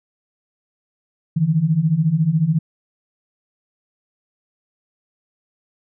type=beating tone pair; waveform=sine; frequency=150 / 164 Hz; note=D3 / E3; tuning=+37 / -9 cents; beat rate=14 Hz; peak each=-19 / -16 dBFS; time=1.36-2.59 s; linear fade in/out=10 ms; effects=none